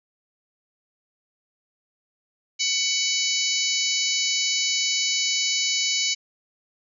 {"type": "harmonic tone with a mistuned harmonic", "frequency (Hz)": 747, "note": "F#5", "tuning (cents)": 16, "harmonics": [3, 4, 5, 6, 7, 8, 9], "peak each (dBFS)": [-29, -29, -29, -29, -29, -29, -29], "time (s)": [2.59, 6.15], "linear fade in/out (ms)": 20, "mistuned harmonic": 5, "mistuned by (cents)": 88, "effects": []}